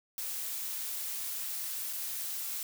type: noise with dropouts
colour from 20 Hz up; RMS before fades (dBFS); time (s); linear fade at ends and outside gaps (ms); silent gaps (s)
blue; -37; 0.18-2.63; 1; 1.929-1.932
effects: none